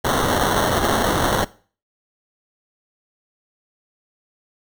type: noise with sample-and-hold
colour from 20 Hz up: blue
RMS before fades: -19 dBFS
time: 0.04-1.45 s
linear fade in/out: 10 ms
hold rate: 2450 Hz
effects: noise-tail reverb RT60 0.4 s tail -19 dB re dry